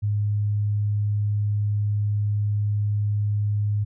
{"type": "tone", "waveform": "sine", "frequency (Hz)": 103.83, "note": "G#2", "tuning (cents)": 0, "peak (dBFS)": -20, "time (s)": [0.02, 3.85], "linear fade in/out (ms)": 20, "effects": []}